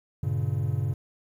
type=chord; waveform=triangle; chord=G diminished; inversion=none; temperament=just; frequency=98 / 117.6 / 141.12 Hz; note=G2 / Bb2 / Db3; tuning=0 / +16 / +31 cents; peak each=-27 dBFS; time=0.23-0.94 s; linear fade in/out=5 ms; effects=10-bit